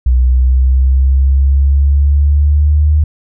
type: exponential sweep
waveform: sine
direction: up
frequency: 62 to 76.1 Hz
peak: -6 dBFS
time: 0.06-3.04 s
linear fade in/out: 5 ms
effects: none